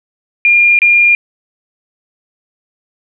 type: tone with dropouts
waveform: sine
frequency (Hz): 2409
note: D7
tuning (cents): +43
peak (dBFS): -5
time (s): 0.45-1.15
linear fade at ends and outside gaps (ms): 1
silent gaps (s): 0.79-0.818
effects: none